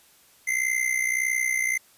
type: tone with amplitude modulation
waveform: square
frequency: 2074 Hz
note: C7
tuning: 16 cents flat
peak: -20 dBFS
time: 0.47-1.78 s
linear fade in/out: 10 ms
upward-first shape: sine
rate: 61.7 Hz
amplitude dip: 75%
effects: white hiss -57 dBFS RMS until 1.97 s + resampled to 32000 Hz